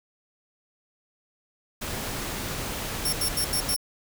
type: noise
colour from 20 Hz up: pink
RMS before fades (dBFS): -32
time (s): 1.81-3.75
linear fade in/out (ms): 10
type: tone bursts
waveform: 10% pulse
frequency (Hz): 5460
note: F8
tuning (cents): -40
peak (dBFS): -18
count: 5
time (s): 3.05-3.764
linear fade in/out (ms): 5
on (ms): 78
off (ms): 81
effects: none